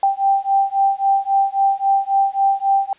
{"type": "beating tone pair", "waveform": "sine", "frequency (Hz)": [784, 787.7], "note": ["G5", "G5"], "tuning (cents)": [0, 8], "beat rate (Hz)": 3.7, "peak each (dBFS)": -17, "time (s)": [0.03, 2.93], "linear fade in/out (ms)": 2, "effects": ["white hiss -52 dBFS RMS until 2.98 s", "resampled to 8000 Hz"]}